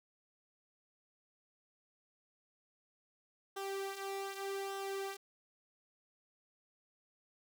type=tone with flanger; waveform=sawtooth; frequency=392 Hz; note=G4; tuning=in tune; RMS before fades=-41 dBFS; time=3.56-5.17 s; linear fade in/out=10 ms; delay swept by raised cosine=0.43 to 3.23 ms; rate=0.84 Hz; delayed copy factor=-0.6; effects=none